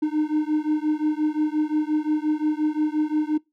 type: beating tone pair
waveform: triangle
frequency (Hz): 302.9 / 308.6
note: D#4 / D#4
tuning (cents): -46 / -14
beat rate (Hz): 5.7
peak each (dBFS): -21 / -22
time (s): 0.02-3.38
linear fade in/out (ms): 10
effects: noise-tail reverb RT60 0.2 s tail -24 dB re dry

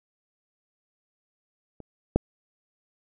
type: clicks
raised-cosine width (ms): 2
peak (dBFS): -28 / -6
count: 2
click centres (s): 1.803 / 2.16
effects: none

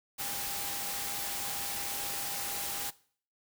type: tone in noise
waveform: sine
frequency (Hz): 803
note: G5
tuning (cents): +41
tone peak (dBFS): -46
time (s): 0.18-2.91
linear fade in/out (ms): 20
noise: white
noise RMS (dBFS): -36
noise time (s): 0.18-2.91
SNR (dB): -13
effects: noise-tail reverb RT60 0.5 s tail -20 dB re dry

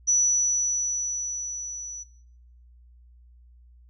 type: tone with level ramp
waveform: sine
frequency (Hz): 5920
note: F#8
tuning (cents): 0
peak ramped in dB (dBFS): -17 to -35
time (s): 0.07-2.04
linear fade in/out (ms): 20
effects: noise-tail reverb RT60 0.8 s tail -23 dB re dry + added 60 Hz sine -50 dBFS peak until 3.89 s

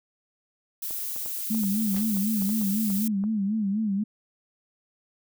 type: noise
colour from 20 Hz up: violet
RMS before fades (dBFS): -32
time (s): 0.82-3.08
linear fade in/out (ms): 5
type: clicks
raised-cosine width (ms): 1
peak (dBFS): -29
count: 12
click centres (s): 0.909 / 1.162 / 1.261 / 1.547 / 1.636 / 1.945 / 2.169 / 2.421 / 2.493 / 2.615 / 2.903 / 3.239
type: tone with vibrato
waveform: sine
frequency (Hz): 207.7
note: G#3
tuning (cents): 0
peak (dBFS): -23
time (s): 1.5-4.04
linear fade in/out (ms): 10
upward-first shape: sine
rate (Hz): 4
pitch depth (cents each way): 120
type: noise with exponential decay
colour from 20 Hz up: pink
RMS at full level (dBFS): -36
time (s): 1.96-2.1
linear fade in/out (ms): 2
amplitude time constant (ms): 29
effects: none

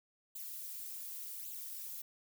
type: noise with flanger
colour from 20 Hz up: violet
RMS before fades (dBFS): -45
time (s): 0.35-2.02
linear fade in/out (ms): 5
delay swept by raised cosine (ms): 0.26 to 5.76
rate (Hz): 0.88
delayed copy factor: +1
effects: none

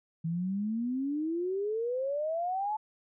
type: exponential sweep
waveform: sine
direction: up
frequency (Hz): 160 to 874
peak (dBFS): -29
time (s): 0.24-2.77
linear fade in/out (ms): 10
effects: none

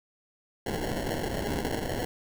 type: noise with sample-and-hold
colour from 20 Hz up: white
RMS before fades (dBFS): -31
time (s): 0.66-2.05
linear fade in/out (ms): 5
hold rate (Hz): 1225
effects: none

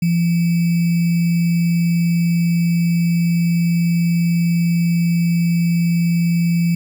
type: tone with sample-and-hold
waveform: sine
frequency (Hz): 170.2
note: F3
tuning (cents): -44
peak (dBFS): -13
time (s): 0.02-6.75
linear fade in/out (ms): 5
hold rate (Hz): 2450
effects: none

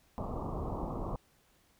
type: low-pass noise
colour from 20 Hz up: pink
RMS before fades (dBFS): -37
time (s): 0.18-1.16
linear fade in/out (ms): 0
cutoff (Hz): 1200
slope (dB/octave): 96
effects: pink hiss -68 dBFS RMS until 1.79 s

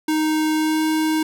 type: tone with pitch glide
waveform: square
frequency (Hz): 311.1 to 313.6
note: D#4 to D#4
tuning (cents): 0 to +14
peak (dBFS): -18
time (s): 0.08-1.23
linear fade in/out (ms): 5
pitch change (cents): +14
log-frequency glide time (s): 0.55-0.83
effects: none

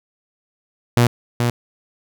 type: tone with echo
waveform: sawtooth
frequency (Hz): 120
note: B2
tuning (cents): -49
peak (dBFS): -7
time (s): 0.97-1.07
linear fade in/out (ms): 0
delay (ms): 430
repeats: 1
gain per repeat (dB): -5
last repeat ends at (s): 1.5
effects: none

